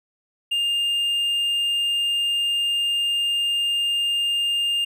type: tone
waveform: triangle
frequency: 2810 Hz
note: F7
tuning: 10 cents sharp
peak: -18 dBFS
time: 0.51-4.85 s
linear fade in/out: 10 ms
effects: none